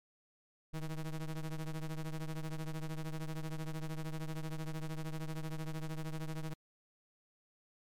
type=ring-modulated tone; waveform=square; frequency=80 Hz; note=D#2; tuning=49 cents sharp; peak=-35 dBFS; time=0.73-6.54 s; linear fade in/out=10 ms; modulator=73.5 Hz; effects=MP3 96 kbps